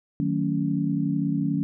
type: chord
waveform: sine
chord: D# half-diminished seventh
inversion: none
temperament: just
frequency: 155.56 / 186.68 / 224 / 280 Hz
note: D#3 / F#3 / A3 / C#4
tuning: 0 / +16 / +31 / +18 cents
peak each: -27 / -28 / -30 / -26 dBFS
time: 0.2-1.63 s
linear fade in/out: 0 ms
effects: none